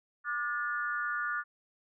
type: tone cluster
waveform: sine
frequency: 1190 / 1441 / 1747 Hz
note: D6 / F#6 / A6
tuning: +22 / -46 / -13 cents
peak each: -36 / -33 / -38 dBFS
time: 0.24-1.44 s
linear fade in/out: 50 ms
effects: none